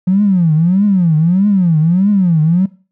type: tone with vibrato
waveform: triangle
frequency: 178.5 Hz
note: F3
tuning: 38 cents sharp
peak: -4 dBFS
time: 0.07-2.66 s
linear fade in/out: 10 ms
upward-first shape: triangle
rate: 1.6 Hz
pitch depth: 290 cents each way
effects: noise-tail reverb RT60 0.4 s tail -26 dB re dry + tanh soft clip ceiling -6 dBFS